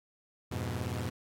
sawtooth chord, F diminished, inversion none, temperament equal, 87.31 / 103.83 / 123.47 Hz, F2 / Ab2 / Cb3, 0 / 0 / 0 cents, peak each -34 / -34 / -33 dBFS, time 0.51-1.1 s, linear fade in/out 10 ms, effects AAC 48 kbps

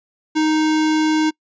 square tone, 311.1 Hz, D#4, in tune, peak -15 dBFS, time 0.35-1.31 s, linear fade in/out 20 ms, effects noise-tail reverb RT60 0.1 s tail -26 dB re dry + resampled to 16000 Hz

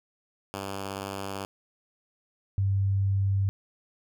5% pulse / sine tone pair in turn, 98 / 98 Hz, G2 / G2, 0 / 0 cents, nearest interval unison, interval 0 cents, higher neither, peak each -22 dBFS, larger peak neither, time 0.54-1.45 / 2.58-3.49 s, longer neither, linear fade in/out 0 ms, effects none

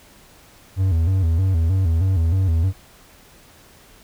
triangle tone with vibrato, 88.2 Hz, F2, 18 cents sharp, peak -13 dBFS, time 0.76-2.73 s, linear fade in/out 50 ms, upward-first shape square, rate 3.2 Hz, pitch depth 130 cents each way, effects pink hiss -49 dBFS RMS until 4.03 s

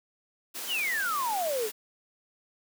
white high-pass noise, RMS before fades -37 dBFS, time 0.54-1.72 s, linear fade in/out 20 ms, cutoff 190 Hz, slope 24 dB/octave
sine exponential sweep, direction down, 3189 to 400 Hz, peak -27 dBFS, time 0.67-1.7 s, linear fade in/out 50 ms
effects none

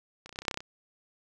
clicks, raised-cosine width 0.2 ms, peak -27 / -28 / -30 / -26 / -15 / -26 / -24 / -6 / -14 / -18 / -16 / -27 dBFS, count 12, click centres 0.26 / 0.293 / 0.327 / 0.359 / 0.389 / 0.42 / 0.452 / 0.482 / 0.512 / 0.543 / 0.574 / 0.605 s, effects none

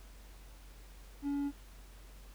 triangle tone, 283.7 Hz, C#4, 40 cents sharp, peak -30 dBFS, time 1.22-1.52 s, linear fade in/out 50 ms, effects added 47 Hz sine -51 dBFS peak until 2.34 s + pink hiss -60 dBFS RMS until 2.34 s

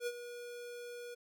square tone with ADSR envelope, 482 Hz, B4, 42 cents flat, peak -34 dBFS, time 0-1.15 s, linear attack 68 ms, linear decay 49 ms, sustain -11 dB, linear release 14 ms, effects none

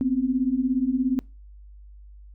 sine beating tone pair, 246.9 / 263.9 Hz, B3 / C4, 0 / +15 cents, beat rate 17 Hz, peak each -25 / -22 dBFS, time 0.01-1.19 s, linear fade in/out 0 ms, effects noise-tail reverb RT60 0.3 s tail -26 dB re dry + added 50 Hz sine -43 dBFS peak until 2.34 s

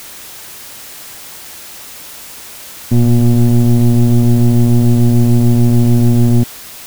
sine tone with frequency modulation, 117.6 Hz, A#2, 16 cents sharp, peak -3 dBFS, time 2.91-6.44 s, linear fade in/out 10 ms, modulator 121 Hz, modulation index 1.2, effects tanh soft clip ceiling -5 dBFS + white hiss -32 dBFS RMS until 6.86 s

